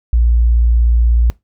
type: tone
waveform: sine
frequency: 58.27 Hz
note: A#1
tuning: in tune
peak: -8 dBFS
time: 0.13-1.3 s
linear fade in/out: 0 ms
effects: noise-tail reverb RT60 0.2 s tail -22 dB re dry